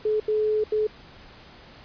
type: tone bursts at uneven times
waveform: sine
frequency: 428.5 Hz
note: A4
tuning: 46 cents flat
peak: -20 dBFS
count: 3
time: 0.05-0.2 / 0.28-0.64 / 0.72-0.87 s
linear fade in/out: 5 ms
effects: pink hiss -48 dBFS RMS until 1.84 s + resampled to 11025 Hz